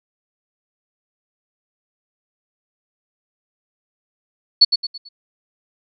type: tone with echo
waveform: sine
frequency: 4425 Hz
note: C#8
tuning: 4 cents flat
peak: -5 dBFS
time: 4.61-4.65 s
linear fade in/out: 10 ms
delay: 110 ms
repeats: 4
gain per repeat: -8 dB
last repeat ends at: 5.09 s
effects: none